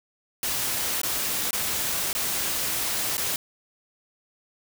white noise with dropouts, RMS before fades -27 dBFS, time 0.43-3.36 s, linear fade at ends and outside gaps 1 ms, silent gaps 1.016-1.033 / 1.508-1.53 / 2.13-2.15 / 3.17-3.179 s, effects none

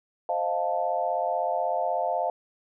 sine chord, F dominant seventh, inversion second, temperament equal, 523.3 / 622.3 / 698.5 / 880 Hz, C5 / Eb5 / F5 / A5, 0 / 0 / 0 / 0 cents, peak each -32 / -30 / -27 / -31 dBFS, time 0.29-2.3 s, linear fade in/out 2 ms, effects none

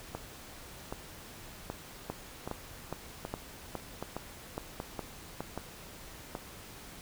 two click trains, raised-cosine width 1 ms, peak -22 / -21 dBFS, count 9 / 9, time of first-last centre 0.15-6.352 / 2.1-5.406 s, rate 1.29 / 2.42 Hz, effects pink hiss -49 dBFS RMS until 7.01 s

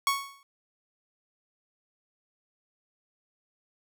sawtooth tone with exponential decay, 1108.7 Hz, C#6, in tune, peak -17 dBFS, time 0.07-0.43 s, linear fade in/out 1 ms, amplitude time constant 78 ms, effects none

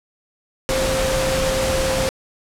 sine tone in noise, 527 Hz, C5, 12 cents sharp, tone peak -20 dBFS, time 0.69-2.09 s, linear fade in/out 0 ms, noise pink, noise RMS -22 dBFS, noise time 0.69-2.09 s, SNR -1 dB, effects low-pass 10000 Hz 12 dB/octave

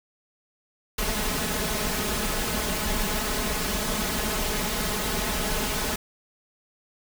pink noise with comb filter, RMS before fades -27 dBFS, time 0.98-5.96 s, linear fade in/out 5 ms, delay 4.7 ms, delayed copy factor +0.75, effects none

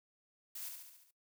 blue noise with echo, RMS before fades -45 dBFS, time 0.55-0.69 s, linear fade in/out 5 ms, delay 70 ms, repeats 6, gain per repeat -4 dB, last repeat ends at 1.11 s, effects noise-tail reverb RT60 0.1 s tail -17 dB re dry

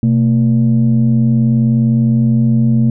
sine tone pair together, 126.65 / 226.1 Hz, B2 / A3, +44 / +47 cents, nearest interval minor seventh, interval 1003 cents, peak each -10 dBFS, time 0.03-2.9 s, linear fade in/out 2 ms, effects tanh soft clip ceiling -4 dBFS

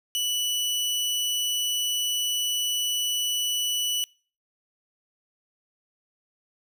sawtooth tone, 2960 Hz, F#7, in tune, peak -21 dBFS, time 0.15-4.04 s, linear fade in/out 0 ms, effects noise-tail reverb RT60 0.4 s tail -25 dB re dry

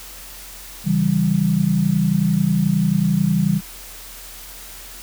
sine chord, C# diminished, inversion none, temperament equal with one note detuned, 137.4 / 164.81 / 196 Hz, C#3 / E3 / G3, -15 / 0 / 0 cents, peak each -23 / -18 / -18 dBFS, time 0.84-3.61 s, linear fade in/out 50 ms, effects added 42 Hz sine -42 dBFS peak until 5.02 s + white hiss -38 dBFS RMS until 5.02 s

